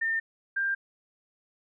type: tone pair in turn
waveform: sine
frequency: 1809 / 1590.3 Hz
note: A6 / G6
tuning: +48 / +24 cents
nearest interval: major second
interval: 224 cents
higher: first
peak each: -25 dBFS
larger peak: neither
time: 0.01-0.2 / 0.56-0.75 s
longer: neither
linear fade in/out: 10 ms
effects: none